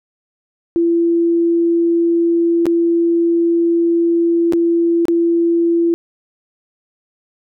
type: tone with dropouts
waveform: sine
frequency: 338 Hz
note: E4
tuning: 43 cents sharp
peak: -11 dBFS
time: 0.76-5.94 s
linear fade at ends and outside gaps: 0 ms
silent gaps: 2.656-2.666 / 4.524-4.534 / 5.054-5.083 s
effects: none